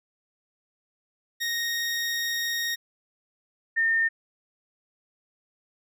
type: tone pair in turn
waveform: 20% pulse / sine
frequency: 1864.7 / 1817.9 Hz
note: A#6 / A#6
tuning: 0 / -44 cents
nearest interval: unison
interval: 44 cents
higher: first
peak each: -21 / -20 dBFS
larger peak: second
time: 1.4-2.76 / 3.76-4.09 s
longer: first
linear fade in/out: 20 ms
effects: none